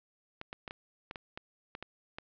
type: clicks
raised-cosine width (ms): 0.3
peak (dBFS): -24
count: 10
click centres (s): 0.414 / 0.529 / 0.678 / 0.709 / 1.111 / 1.158 / 1.375 / 1.751 / 1.826 / 2.185
effects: low-pass 4000 Hz 12 dB/octave